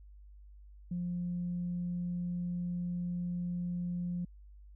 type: tone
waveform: sine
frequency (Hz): 176.2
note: F3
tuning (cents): +16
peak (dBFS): -32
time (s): 0.91-4.25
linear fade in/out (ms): 5
effects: tanh soft clip ceiling -28 dBFS + added 50 Hz sine -51 dBFS peak until 4.75 s